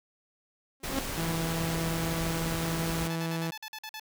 sawtooth tone with exponential growth, 269.6 Hz, C#4, 48 cents flat, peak -22 dBFS, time 0.8-0.99 s, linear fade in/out 1 ms, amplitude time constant 41 ms
pink noise, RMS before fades -35 dBFS, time 0.83-3.08 s, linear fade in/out 10 ms
sawtooth tone, 164.5 Hz, E3, 3 cents flat, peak -26 dBFS, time 1.17-3.51 s, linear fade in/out 10 ms
10% pulse tone bursts, 868 Hz, A5, 24 cents flat, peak -30 dBFS, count 9, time 3.1-3.997 s, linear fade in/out 2 ms, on 57 ms, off 48 ms
effects none

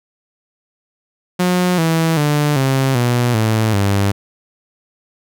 sawtooth tone with pitch steps, 180 / 163.16 / 147.9 / 134.07 / 121.53 / 110.16 / 99.86 Hz, F#3 / E3 / D3 / C3 / B2 / A2 / G2, -47 / -17 / +13 / +43 / -27 / +3 / +33 cents, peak -9 dBFS, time 1.39-4.12 s, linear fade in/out 10 ms, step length 390 ms, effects none

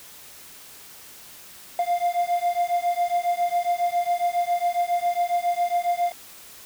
triangle beating tone pair, 697 / 704.3 Hz, F5 / F5, -4 / +14 cents, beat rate 7.3 Hz, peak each -22 dBFS, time 1.79-6.12 s, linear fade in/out 2 ms, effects white hiss -45 dBFS RMS until 6.65 s

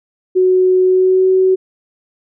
sine tone with pitch glide, 370 to 375.6 Hz, F#4 to F#4, 0 to +26 cents, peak -8 dBFS, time 0.35-1.56 s, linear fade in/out 20 ms, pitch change +26 cents, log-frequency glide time 0.83-1.28 s, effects none

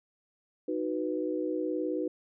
sine chord, B major, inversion first, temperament equal, 311.1 / 370 / 493.9 Hz, D#4 / F#4 / B4, 0 / 0 / 0 cents, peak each -32 / -34 / -34 dBFS, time 0.68-2.08 s, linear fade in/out 5 ms, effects none

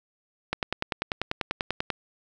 click train, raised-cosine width 0.3 ms, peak -10 dBFS, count 15, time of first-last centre 0.53-1.903 s, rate 10.2 Hz, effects none

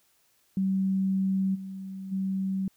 sine tone with level steps, 191.6 Hz, G3, 39 cents flat, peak -23 / -35 / -26 dBFS, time 0.57-2.68 s, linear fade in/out 2 ms, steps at 1.54 / 2.11 s, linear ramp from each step 20 ms, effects white hiss -67 dBFS RMS until 2.76 s

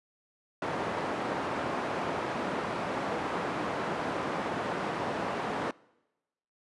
white band-pass noise, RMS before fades -33 dBFS, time 0.62-5.71 s, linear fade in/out 2 ms, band 150 to 1000 Hz, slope 12 dB/octave, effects noise-tail reverb RT60 1.0 s tail -24 dB re dry + resampled to 24000 Hz

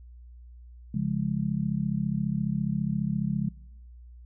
sine chord, Db major, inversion none, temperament just, 138.59 / 173.24 / 207.9 Hz, Db3 / F3 / Ab3, 0 / -14 / +2 cents, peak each -30 / -30 / -29 dBFS, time 0.94-3.49 s, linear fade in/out 5 ms, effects noise-tail reverb RT60 1.0 s tail -25 dB re dry + added 60 Hz sine -45 dBFS peak until 4.25 s

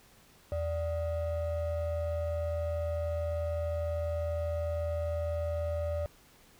triangle ring-modulated tone, 334 Hz, E4, 23 cents sharp, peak -25 dBFS, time 0.52-6.06 s, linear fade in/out 0 ms, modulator 252 Hz, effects pink hiss -60 dBFS RMS until 6.59 s

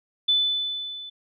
sine tone with level ramp, 3500 Hz, A7, 10 cents flat, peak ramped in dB -16 to -36 dBFS, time 0.28-1.1 s, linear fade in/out 10 ms, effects none

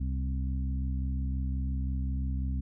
harmonic tone with a mistuned harmonic, 65.7 Hz, C2, 8 cents sharp, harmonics 1 / 2 / 3 / 4, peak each -29 / -38 / -40 / -42 dBFS, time 0-2.61 s, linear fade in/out 10 ms, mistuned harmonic 1, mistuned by +54 cents, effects none

